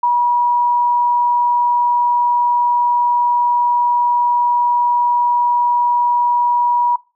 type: tone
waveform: sine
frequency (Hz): 965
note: B5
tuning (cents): -40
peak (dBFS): -11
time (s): 0.03-6.96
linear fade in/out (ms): 5
effects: noise-tail reverb RT60 0.3 s tail -22 dB re dry